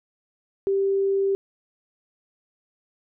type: tone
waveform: sine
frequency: 392 Hz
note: G4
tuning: in tune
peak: -19 dBFS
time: 0.67-1.35 s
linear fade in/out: 0 ms
effects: none